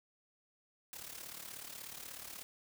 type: noise with amplitude modulation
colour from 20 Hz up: white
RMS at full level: -45 dBFS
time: 0.93-2.43 s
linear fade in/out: 0 ms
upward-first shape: sine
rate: 36.5 Hz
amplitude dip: 70%
effects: none